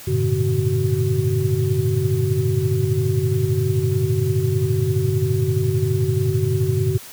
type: tone cluster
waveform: sine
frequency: 95.8 / 110.9 / 122.5 / 145.6 / 376.2 Hz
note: G2 / A2 / B2 / D3 / F#4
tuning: -39 / +14 / -14 / -15 / +29 cents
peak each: -23 dBFS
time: 0.07-6.98 s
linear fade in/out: 10 ms
effects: white hiss -39 dBFS RMS until 7.12 s